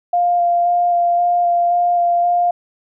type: tone with vibrato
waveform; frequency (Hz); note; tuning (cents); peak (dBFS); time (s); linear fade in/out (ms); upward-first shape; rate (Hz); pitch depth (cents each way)
sine; 699; F5; +1; -12; 0.13-2.51; 5; square; 1.9; 10
effects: none